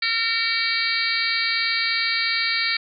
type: harmonic tone with a mistuned harmonic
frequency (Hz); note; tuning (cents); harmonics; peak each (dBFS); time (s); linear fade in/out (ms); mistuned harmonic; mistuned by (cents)
457.1; A#4; -34; 3 / 4 / 5 / 6 / 7 / 8 / 9 / 10; -32 / -27 / -24 / -36 / -36 / -30 / -28 / -27; 0.02-2.77; 5; 8; +62
effects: none